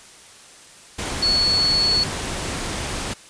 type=tone in noise; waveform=sine; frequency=4404 Hz; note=C#8; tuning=12 cents flat; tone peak=-16 dBFS; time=1.22-2.04 s; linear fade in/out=10 ms; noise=pink; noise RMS=-27 dBFS; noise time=0.98-3.14 s; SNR=+8 dB; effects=white hiss -45 dBFS RMS until 3.29 s + resampled to 22050 Hz